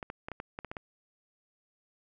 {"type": "clicks", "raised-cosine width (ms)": 0.5, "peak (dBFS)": -23, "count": 9, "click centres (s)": [0.028, 0.101, 0.285, 0.317, 0.401, 0.589, 0.647, 0.715, 0.768], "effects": []}